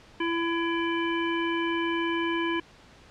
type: harmonic tone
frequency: 335.1 Hz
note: E4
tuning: 29 cents sharp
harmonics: 1 / 3 / 5 / 7 / 9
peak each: -27 / -32 / -34 / -35 / -37 dBFS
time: 0.2-2.6 s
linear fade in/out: 5 ms
effects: pink hiss -53 dBFS RMS until 3.1 s + low-pass 5000 Hz 12 dB/octave